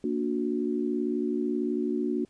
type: chord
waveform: sine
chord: Bb augmented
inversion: none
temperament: just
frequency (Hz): 233.1 / 291.4 / 364.2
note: Bb3 / D4 / F#4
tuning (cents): 0 / -13 / -27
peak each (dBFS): -30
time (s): 0.04-2.25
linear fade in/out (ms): 2
effects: pink hiss -66 dBFS RMS until 2.29 s + resampled to 22050 Hz